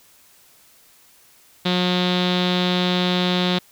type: tone with low-pass filter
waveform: sawtooth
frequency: 180 Hz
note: F#3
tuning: 47 cents flat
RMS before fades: -20 dBFS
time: 1.65-3.59 s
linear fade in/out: 10 ms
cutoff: 3700 Hz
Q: 6.1
effects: white hiss -53 dBFS RMS until 3.71 s